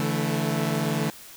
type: chord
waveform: sawtooth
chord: D suspended second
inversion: none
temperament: equal with one note detuned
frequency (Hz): 144.23 / 164.81 / 220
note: D3 / E3 / A3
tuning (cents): -31 / 0 / 0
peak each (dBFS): -24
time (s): 0-1.1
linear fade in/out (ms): 0
effects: white hiss -45 dBFS RMS until 1.36 s